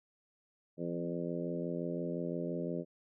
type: harmonic tone with a mistuned harmonic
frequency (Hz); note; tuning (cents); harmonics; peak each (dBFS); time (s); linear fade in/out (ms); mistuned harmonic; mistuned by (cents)
85.8; F2; -30; 2 / 3 / 4 / 5 / 6 / 7; -39 / -41 / -41 / -43 / -43 / -44; 0.77-2.85; 50; 2; -20
effects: none